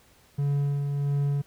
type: tone with tremolo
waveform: triangle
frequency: 142.2 Hz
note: C#3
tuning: 45 cents sharp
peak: -20 dBFS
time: 0.38-1.42 s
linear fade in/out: 10 ms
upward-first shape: sine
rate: 1.5 Hz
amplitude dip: 35%
effects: pink hiss -59 dBFS RMS until 1.46 s